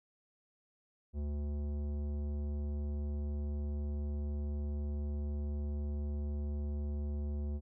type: tone with tanh clipping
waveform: triangle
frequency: 73 Hz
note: D2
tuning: 10 cents flat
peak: -36 dBFS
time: 1.13-7.61 s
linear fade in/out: 50 ms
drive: 18 dB
effects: none